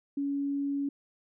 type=tone; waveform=sine; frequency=281.1 Hz; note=C#4; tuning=24 cents sharp; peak=-28 dBFS; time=0.17-0.89 s; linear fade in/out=5 ms; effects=none